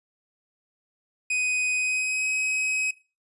45% pulse tone with pitch glide, 2500 to 2538 Hz, D#7 to D#7, +8 to +34 cents, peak -23 dBFS, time 1.3-2.91 s, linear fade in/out 5 ms, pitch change +26 cents, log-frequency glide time 1.75-2.26 s, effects noise-tail reverb RT60 0.3 s tail -19 dB re dry + resampled to 24000 Hz

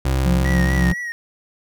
30% pulse tone, 66 Hz, C2, 16 cents sharp, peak -14 dBFS, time 0.05-0.92 s, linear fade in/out 5 ms
triangle tone with tremolo, 176.3 Hz, F3, 17 cents sharp, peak -14 dBFS, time 0.25-0.94 s, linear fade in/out 10 ms, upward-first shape sine, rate 3.7 Hz, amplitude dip 65%
triangle tone with vibrato, 1900 Hz, A#6, 33 cents sharp, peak -23 dBFS, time 0.45-1.12 s, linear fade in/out 0 ms, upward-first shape triangle, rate 4.1 Hz, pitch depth 56 cents each way
effects none

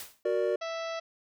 white noise with exponential decay, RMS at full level -38 dBFS, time 0-0.23 s, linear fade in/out 1 ms, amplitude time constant 50 ms
triangle chord, Gb augmented, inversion none, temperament equal, 370 / 466.2 / 587.3 Hz, Gb4 / Bb4 / D5, 0 / 0 / 0 cents, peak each -28 dBFS, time 0.25-0.56 s, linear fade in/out 5 ms
harmonic tone, 659.3 Hz, E5, in tune, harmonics 1 / 2 / 3 / 4 / 5 / 6 / 7 / 8 / 9, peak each -34 / -40 / -44 / -46 / -48 / -50 / -51 / -52 / -53 dBFS, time 0.61-1 s, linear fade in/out 10 ms
effects none

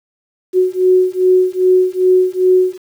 sine beating tone pair, 367.7 / 370.2 Hz, F#4 / F#4, -11 / +1 cents, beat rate 2.5 Hz, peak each -12 dBFS, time 0.53-2.78 s, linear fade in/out 50 ms, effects 7-bit

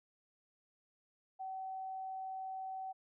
sine tone, 761 Hz, F#5, 48 cents sharp, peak -40 dBFS, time 1.39-2.93 s, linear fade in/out 20 ms, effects none

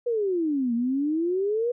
sine exponential two-way sweep, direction down then up, 493.9 to 229.5 to 493.9 Hz, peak -22 dBFS, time 0.06-1.72 s, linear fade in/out 10 ms, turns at 0.74 s, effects none

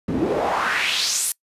pink noise with band-pass filter sweep, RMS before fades -22 dBFS, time 0.08-1.32 s, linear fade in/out 2 ms, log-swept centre 210 to 11000 Hz, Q 2.7, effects noise-tail reverb RT60 0.1 s tail -23 dB re dry + resampled to 32000 Hz

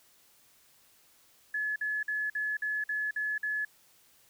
sine tone bursts, 1709 Hz, G#6, 49 cents sharp, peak -29 dBFS, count 8, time 1.54-3.65 s, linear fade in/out 5 ms, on 220 ms, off 50 ms, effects white hiss -63 dBFS RMS until 4.29 s

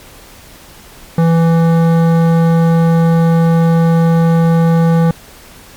triangle tone with hard clipping, 165.8 Hz, E3, 10 cents sharp, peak -9 dBFS, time 1.18-5.11 s, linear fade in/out 2 ms, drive 18 dB, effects pink hiss -38 dBFS RMS until 5.76 s + MP3 96 kbps

